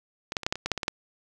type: clicks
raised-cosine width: 0.2 ms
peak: -14 / -9 / -19 / -7 / -8 / -18 / -11 / -6 / -13 / -13 / -8 dBFS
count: 11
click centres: 0.321 / 0.368 / 0.433 / 0.465 / 0.525 / 0.556 / 0.66 / 0.717 / 0.777 / 0.832 / 0.881 s
effects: none